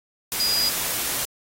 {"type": "tone in noise", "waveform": "sine", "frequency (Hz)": 4900, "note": "D#8", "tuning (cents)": -27, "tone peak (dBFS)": -20, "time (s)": [0.4, 0.69], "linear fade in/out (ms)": 0, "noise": "white", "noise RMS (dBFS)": -26, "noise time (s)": [0.32, 1.25], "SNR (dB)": 3, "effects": ["AAC 48 kbps"]}